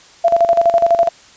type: tone with tremolo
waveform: sine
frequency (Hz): 679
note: F5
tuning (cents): -49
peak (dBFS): -7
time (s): 0.24-1.09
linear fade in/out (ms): 10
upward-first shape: square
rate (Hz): 12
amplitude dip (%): 70
effects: white hiss -44 dBFS RMS until 1.36 s + resampled to 16000 Hz